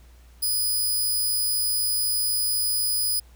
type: tone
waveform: 5% pulse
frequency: 4978 Hz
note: D#8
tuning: in tune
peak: -15 dBFS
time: 0.42-3.2 s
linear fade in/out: 10 ms
effects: added 60 Hz sine -48 dBFS peak until 3.35 s + pink hiss -59 dBFS RMS until 3.35 s